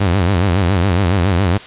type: tone with vibrato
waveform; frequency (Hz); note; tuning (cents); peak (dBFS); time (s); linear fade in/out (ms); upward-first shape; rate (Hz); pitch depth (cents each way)
sawtooth; 92.5; F#2; 0; -8; 0-1.58; 10; sine; 7.2; 170
effects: white hiss -34 dBFS RMS until 1.66 s + resampled to 8000 Hz